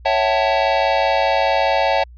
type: chord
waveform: square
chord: F# minor seventh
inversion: second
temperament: equal with one note detuned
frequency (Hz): 554.4 / 659.3 / 759 / 880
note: C#5 / E5 / F#5 / A5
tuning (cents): 0 / 0 / +44 / 0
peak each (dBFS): -21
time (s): 0.05-2.04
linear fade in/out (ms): 10
effects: added 60 Hz sine -38 dBFS peak until 2.17 s + resampled to 11025 Hz